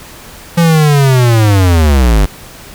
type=linear sweep; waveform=square; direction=down; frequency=171.8 to 46.25 Hz; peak=-6 dBFS; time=0.57-2.26 s; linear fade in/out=10 ms; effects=pink hiss -33 dBFS RMS until 2.74 s